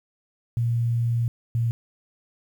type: tone pair in turn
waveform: sine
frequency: 117.6 / 116.59 Hz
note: A#2 / A#2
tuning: +16 / +1 cents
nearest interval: unison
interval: 15 cents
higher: first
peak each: -20 dBFS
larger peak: neither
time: 0.57-1.28 / 1.55-1.71 s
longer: first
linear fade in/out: 0 ms
effects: 9-bit